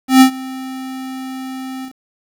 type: tone with ADSR envelope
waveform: square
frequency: 261.6 Hz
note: C4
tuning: in tune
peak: -3 dBFS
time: 0.08-1.93 s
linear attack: 130 ms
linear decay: 93 ms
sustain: -23 dB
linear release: 87 ms
effects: 7-bit